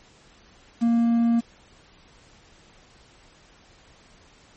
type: tone with quantisation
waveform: triangle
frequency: 233.1 Hz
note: A#3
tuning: in tune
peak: -15 dBFS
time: 0.81-1.41 s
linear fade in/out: 20 ms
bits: 7
effects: pink hiss -54 dBFS RMS until 4.56 s + MP3 32 kbps